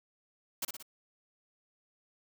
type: noise with echo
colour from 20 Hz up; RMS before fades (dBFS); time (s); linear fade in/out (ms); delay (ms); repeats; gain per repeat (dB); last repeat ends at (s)
white; -34; 0.62-0.65; 5; 59; 3; -5; 0.827
effects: none